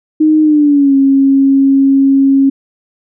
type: tone with pitch glide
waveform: sine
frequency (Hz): 309.6 to 272.7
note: D#4 to C#4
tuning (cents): -9 to -28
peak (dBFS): -5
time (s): 0.2-2.5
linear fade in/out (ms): 10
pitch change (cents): -219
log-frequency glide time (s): 0.42-0.95
effects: none